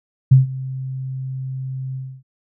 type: tone with ADSR envelope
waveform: sine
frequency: 131.6 Hz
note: C3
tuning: 10 cents sharp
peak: -4 dBFS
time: 0.31-2.23 s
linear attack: 11 ms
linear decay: 140 ms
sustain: -20 dB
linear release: 280 ms
effects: none